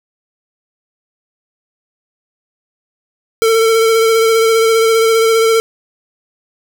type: tone with vibrato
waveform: square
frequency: 450 Hz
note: A4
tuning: 39 cents sharp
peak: -9 dBFS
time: 3.42-5.6 s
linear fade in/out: 0 ms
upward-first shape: sine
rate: 15 Hz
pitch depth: 22 cents each way
effects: none